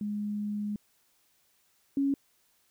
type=tone pair in turn; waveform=sine; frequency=207.7 / 277.2 Hz; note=G#3 / C#4; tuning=0 / 0 cents; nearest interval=perfect fourth; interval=500 cents; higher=second; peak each=-30 / -24 dBFS; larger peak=second; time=0.01-0.76 / 1.97-2.14 s; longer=first; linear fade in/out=2 ms; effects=white hiss -69 dBFS RMS until 2.7 s